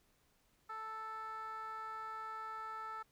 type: tone with band-pass filter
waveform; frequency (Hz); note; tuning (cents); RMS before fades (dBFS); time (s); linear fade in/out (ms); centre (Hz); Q
15% pulse; 440; A4; 0; -45; 0.69-3.03; 10; 1200; 4.2
effects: pink hiss -74 dBFS RMS until 3.11 s